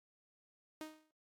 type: tone with exponential decay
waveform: sawtooth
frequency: 311.1 Hz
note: D#4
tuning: in tune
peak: -37 dBFS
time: 0.81-1.11 s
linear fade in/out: 1 ms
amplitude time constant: 64 ms
effects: AAC 48 kbps